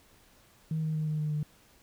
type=tone with pitch steps; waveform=sine; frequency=158.3 / 156.66 / 155.04 / 153.44 / 151.85 / 150.28 Hz; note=D#3 / D#3 / D#3 / D#3 / D#3 / D3; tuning=+30 / +12 / -6 / -24 / -42 / +40 cents; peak=-27 dBFS; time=0.71-1.43 s; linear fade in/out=2 ms; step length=120 ms; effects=tanh soft clip ceiling -24 dBFS + pink hiss -61 dBFS RMS until 1.82 s